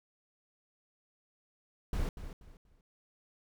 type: noise with echo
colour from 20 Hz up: brown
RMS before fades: -32 dBFS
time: 1.93-2.09 s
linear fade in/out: 2 ms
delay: 240 ms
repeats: 3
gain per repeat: -11 dB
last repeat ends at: 2.81 s
effects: none